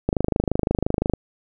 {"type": "click train", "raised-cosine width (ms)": 2, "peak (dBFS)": -6, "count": 28, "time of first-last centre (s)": [0.09, 1.137], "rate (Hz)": 25.8, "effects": []}